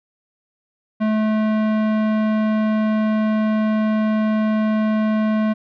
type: tone with tanh clipping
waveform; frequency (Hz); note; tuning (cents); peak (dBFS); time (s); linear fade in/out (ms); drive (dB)
sine; 216.3; A3; -29; -18; 1-5.54; 20; 18
effects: none